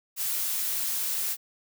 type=noise; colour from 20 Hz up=blue; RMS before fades=-29 dBFS; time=0.16-1.37 s; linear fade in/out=50 ms; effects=none